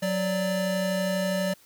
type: tone pair together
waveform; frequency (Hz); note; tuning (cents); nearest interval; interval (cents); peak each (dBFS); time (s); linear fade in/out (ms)
square; 184.58 / 586; F#3 / D5; -4 / -4; octave + minor sixth; 2000; -28; 0.02-1.54; 10
effects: white hiss -57 dBFS RMS until 1.65 s